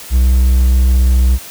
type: tone with vibrato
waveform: triangle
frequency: 63 Hz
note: B1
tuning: 35 cents sharp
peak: -5 dBFS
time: 0.1-1.39 s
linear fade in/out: 50 ms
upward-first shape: sine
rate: 19 Hz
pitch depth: 19 cents each way
effects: white hiss -32 dBFS RMS until 1.5 s